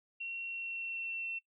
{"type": "tone with pitch glide", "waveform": "sine", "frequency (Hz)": [2731, 2701], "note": ["F7", "E7"], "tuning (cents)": [-39, 42], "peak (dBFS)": -37, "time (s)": [0.2, 1.39], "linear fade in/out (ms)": 10, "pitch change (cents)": -19, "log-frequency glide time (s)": [0.46, 1.19], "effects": ["noise-tail reverb RT60 0.1 s tail -18 dB re dry"]}